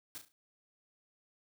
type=noise with echo; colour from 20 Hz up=white; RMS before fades=-44 dBFS; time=0.15-0.18 s; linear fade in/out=0 ms; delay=35 ms; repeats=4; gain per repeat=-8 dB; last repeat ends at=0.32 s; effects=none